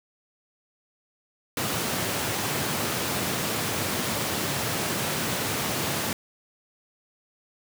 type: high-pass noise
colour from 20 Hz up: pink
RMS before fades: -28 dBFS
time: 1.57-6.13 s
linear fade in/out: 2 ms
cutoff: 100 Hz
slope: 24 dB/octave
effects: none